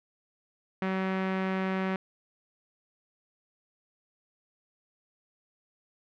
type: tone with low-pass filter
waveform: sawtooth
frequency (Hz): 189.4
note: F#3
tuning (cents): +41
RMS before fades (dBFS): -30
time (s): 0.82-1.96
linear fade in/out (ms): 2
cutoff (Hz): 2100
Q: 1.6
effects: none